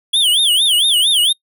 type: tone with vibrato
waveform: square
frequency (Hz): 3257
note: G#7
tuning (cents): -34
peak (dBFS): -11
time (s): 0.13-1.33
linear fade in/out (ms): 10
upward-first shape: sine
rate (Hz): 4.4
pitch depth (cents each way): 220
effects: noise-tail reverb RT60 0.1 s tail -25 dB re dry